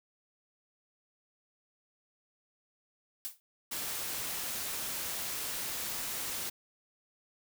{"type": "noise with exponential decay", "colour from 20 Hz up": "blue", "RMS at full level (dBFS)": -34, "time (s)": [3.25, 3.4], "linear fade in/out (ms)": 0, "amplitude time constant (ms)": 31}
{"type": "noise", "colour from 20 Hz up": "white", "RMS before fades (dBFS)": -37, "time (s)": [3.71, 6.5], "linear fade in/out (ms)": 10}
{"effects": []}